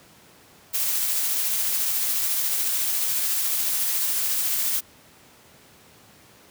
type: noise with tremolo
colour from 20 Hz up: blue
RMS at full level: -23 dBFS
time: 0.73-4.81 s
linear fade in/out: 20 ms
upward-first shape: triangle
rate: 14 Hz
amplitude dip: 25%
effects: pink hiss -52 dBFS RMS until 6.5 s + high-pass 100 Hz 12 dB/octave